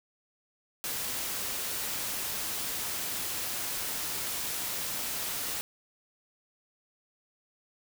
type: noise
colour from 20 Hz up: white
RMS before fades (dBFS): -34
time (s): 0.84-5.61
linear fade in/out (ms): 0
effects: none